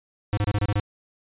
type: tone bursts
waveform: square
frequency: 103.4 Hz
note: G#2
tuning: 7 cents flat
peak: -21 dBFS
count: 7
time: 0.33-0.798 s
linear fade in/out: 0 ms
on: 42 ms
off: 29 ms
effects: resampled to 8000 Hz